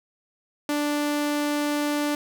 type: tone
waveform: sawtooth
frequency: 293.7 Hz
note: D4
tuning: in tune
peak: -19 dBFS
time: 0.69-2.15 s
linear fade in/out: 2 ms
effects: none